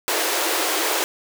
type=high-pass noise; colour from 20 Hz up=pink; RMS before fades=-22 dBFS; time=0.08-1.04 s; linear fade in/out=0 ms; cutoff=310 Hz; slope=96 dB/octave; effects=none